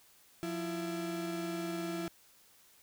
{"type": "tone pair together", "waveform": "35% pulse", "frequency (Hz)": [176.9, 333.9], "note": ["F3", "E4"], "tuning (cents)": [23, 22], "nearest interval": "major seventh", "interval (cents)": 1099, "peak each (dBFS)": [-39, -35], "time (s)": [0.43, 2.08], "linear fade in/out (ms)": 0, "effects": ["white hiss -63 dBFS RMS until 2.82 s"]}